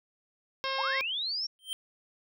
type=harmonic tone; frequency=535 Hz; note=C5; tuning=38 cents sharp; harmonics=1 / 2 / 3 / 4 / 5 / 6 / 7 / 8 / 9 / 10; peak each=-37 / -34 / -39 / -40 / -41 / -40 / -40 / -46 / -45 / -42 dBFS; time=0.64-1.01 s; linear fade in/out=0 ms
type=linear sweep; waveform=sine; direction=up; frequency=740 to 5588 Hz; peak=-30 dBFS; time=0.78-1.47 s; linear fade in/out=10 ms
type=tone with exponential growth; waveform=square; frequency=3136 Hz; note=G7; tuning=in tune; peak=-29 dBFS; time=1.59-1.73 s; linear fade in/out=0 ms; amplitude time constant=30 ms
effects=none